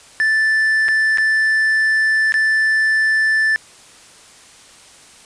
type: tone with dropouts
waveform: triangle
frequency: 1760 Hz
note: A6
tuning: in tune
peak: -11 dBFS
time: 0.2-3.56 s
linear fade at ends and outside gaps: 0 ms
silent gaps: 0.883-0.887 / 1.174-1.183 / 2.322-2.341 s
effects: white hiss -44 dBFS RMS until 5.25 s + resampled to 22050 Hz